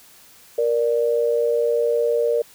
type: tone pair together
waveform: sine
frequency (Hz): 469.6 / 589.3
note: A#4 / D5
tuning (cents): +13 / +6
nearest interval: major third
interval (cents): 393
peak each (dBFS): -18 / -22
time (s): 0.58-2.42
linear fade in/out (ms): 5
effects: white hiss -49 dBFS RMS until 2.54 s